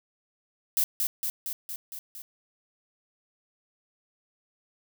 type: noise with echo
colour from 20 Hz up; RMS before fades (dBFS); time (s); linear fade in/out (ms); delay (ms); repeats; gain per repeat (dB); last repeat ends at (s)
violet; -24; 0.77-0.84; 0; 230; 6; -3; 2.22
effects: none